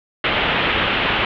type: low-pass noise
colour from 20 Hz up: white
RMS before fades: -19 dBFS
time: 0.24-1.25 s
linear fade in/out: 2 ms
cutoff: 3300 Hz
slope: 48 dB/octave
effects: none